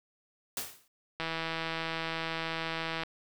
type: noise with exponential decay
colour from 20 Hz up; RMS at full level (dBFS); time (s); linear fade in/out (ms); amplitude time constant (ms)
white; -32; 0.57-0.88; 2; 66
type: click train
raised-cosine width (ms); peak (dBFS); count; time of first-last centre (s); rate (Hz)
0.3; -18; 300; 1.2-3.034; 163
effects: none